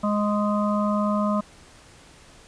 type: harmonic tone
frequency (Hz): 207.7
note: G#3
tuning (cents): 0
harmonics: 1 / 3 / 5 / 6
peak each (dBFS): -22 / -27 / -29 / -30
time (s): 0.03-1.41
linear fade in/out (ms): 10
effects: pink hiss -50 dBFS RMS until 2.47 s + resampled to 22050 Hz